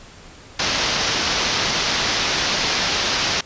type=low-pass noise; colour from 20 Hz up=white; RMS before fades=-21 dBFS; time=0.59-3.41 s; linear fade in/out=5 ms; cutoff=5900 Hz; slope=48 dB/octave; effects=pink hiss -43 dBFS RMS until 3.45 s + resampled to 16000 Hz